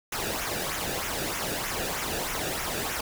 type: noise with flanger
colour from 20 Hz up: pink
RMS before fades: -31 dBFS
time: 0.12-3.01 s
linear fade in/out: 5 ms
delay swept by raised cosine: 0.22 to 0.97 ms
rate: 3.2 Hz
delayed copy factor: -0.6
effects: none